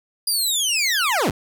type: linear sweep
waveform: 20% pulse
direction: down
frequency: 4892 to 58.27 Hz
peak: -13 dBFS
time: 0.27-1.31 s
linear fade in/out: 5 ms
effects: none